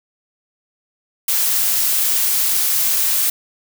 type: noise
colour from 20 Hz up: blue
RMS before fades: -17 dBFS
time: 1.28-3.3 s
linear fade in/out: 5 ms
effects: none